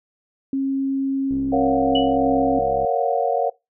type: tone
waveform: sine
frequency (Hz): 270.9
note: C#4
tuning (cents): -40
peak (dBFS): -19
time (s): 0.53-2.59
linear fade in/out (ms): 2
type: click train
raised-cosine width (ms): 3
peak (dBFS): -23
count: 104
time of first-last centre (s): 1.31-2.847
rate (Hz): 67
type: chord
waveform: sine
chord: Gb major seventh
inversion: first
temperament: equal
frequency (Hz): 466.2 / 554.4 / 698.5 / 740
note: Bb4 / Db5 / F5 / Gb5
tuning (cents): 0 / 0 / 0 / 0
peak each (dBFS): -23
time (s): 1.52-3.5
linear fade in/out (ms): 10
type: tone with exponential decay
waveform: sine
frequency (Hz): 2947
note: F#7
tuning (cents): -8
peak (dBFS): -18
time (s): 1.95-2.17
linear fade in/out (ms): 5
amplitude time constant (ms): 47
effects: noise-tail reverb RT60 0.2 s tail -21 dB re dry